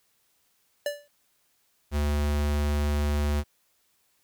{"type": "tone with exponential decay", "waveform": "square", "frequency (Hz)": 582, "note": "D5", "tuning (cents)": -16, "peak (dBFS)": -24, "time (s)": [0.86, 1.08], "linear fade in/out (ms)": 2, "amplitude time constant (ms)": 47}
{"type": "tone", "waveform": "square", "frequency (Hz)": 73.42, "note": "D2", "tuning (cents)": 0, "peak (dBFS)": -24, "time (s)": [1.91, 3.44], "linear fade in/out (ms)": 50}
{"effects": ["white hiss -69 dBFS RMS until 4.23 s"]}